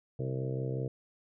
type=harmonic tone with a mistuned harmonic; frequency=65.5 Hz; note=C2; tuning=2 cents sharp; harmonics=2 / 3 / 4 / 5 / 6 / 7 / 8 / 9 / 10; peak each=-33 / -46 / -46 / -43 / -44 / -39 / -46 / -51 / -51 dBFS; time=0.19-0.88 s; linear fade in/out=5 ms; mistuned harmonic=9; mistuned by=-18 cents; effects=none